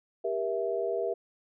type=chord; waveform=sine; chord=E diminished; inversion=first; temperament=just; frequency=395.6 / 474.7 / 659.3 Hz; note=G4 / Bb4 / E5; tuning=+16 / +31 / 0 cents; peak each=-32 dBFS; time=0.24-1.14 s; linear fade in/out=10 ms; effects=none